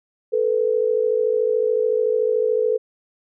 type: tone pair together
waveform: sine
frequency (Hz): 438.3 / 492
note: A4 / B4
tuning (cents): -7 / -7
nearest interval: major second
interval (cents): 200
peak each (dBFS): -19 / -20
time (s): 0.32-2.78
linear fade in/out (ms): 20
effects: none